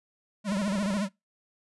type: tone with vibrato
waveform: square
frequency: 200 Hz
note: G3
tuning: 35 cents sharp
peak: -27 dBFS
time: 0.44-1.09 s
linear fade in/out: 50 ms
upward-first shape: triangle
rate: 14 Hz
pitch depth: 150 cents each way
type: clicks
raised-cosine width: 1 ms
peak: -25 dBFS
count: 12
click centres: 0.521 / 0.57 / 0.617 / 0.679 / 0.723 / 0.755 / 0.785 / 0.827 / 0.86 / 0.905 / 0.938 / 0.969 s
effects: noise-tail reverb RT60 0.2 s tail -24 dB re dry + resampled to 24000 Hz